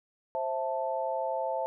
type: chord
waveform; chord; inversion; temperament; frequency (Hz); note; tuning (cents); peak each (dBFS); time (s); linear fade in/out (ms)
sine; A minor; first; just; 528 / 660 / 880; C5 / E5 / A5; +16 / +2 / 0; -33; 0.35-1.66; 0
effects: none